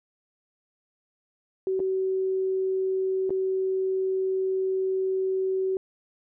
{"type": "tone with dropouts", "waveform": "sine", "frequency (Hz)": 379.1, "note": "F#4", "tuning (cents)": 42, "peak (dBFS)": -23, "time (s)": [1.67, 5.77], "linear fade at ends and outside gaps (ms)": 1, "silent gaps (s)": [[1.794, 1.801], [3.295, 3.305]], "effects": []}